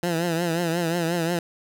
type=tone with vibrato; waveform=15% pulse; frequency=169.2 Hz; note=E3; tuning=45 cents sharp; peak=-16 dBFS; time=0.03-1.39 s; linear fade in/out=2 ms; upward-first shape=triangle; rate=5.6 Hz; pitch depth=93 cents each way; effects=none